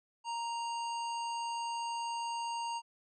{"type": "harmonic tone", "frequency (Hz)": 932.3, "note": "A#5", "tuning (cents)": 0, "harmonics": [1, 3, 5, 7, 9], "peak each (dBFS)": [-35, -45, -49, -52, -54], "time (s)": [0.24, 2.82], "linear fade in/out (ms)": 50, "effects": []}